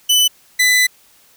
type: tone pair in turn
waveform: sawtooth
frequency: 2996 / 1999.6 Hz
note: F#7 / B6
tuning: +21 / +21 cents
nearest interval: perfect fifth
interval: 700 cents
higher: first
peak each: -7 dBFS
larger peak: neither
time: 0.09-0.28 / 0.59-0.87 s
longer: second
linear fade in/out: 10 ms
effects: white hiss -51 dBFS RMS until 1.36 s